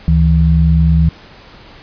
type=tone pair together; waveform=sine; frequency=72.03 / 161.7 Hz; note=D2 / E3; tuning=-33 / -33 cents; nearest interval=octave + major second; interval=1400 cents; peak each=-10 dBFS; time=0.08-1.09 s; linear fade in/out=0 ms; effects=pink hiss -39 dBFS RMS until 1.82 s + resampled to 11025 Hz